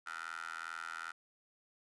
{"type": "tone with high-pass filter", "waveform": "15% pulse", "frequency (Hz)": 82.41, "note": "E2", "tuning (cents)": 0, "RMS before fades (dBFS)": -44, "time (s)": [0.06, 1.12], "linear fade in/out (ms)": 10, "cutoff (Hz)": 1400, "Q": 6.4, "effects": ["resampled to 24000 Hz"]}